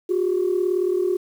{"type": "tone pair together", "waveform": "sine", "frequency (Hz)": [360, 398.3], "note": ["F#4", "G4"], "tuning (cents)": [-47, 28], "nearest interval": "major second", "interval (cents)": 175, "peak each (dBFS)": [-19, -23], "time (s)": [0.09, 1.17], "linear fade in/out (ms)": 10, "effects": ["tanh soft clip ceiling -12 dBFS", "8-bit"]}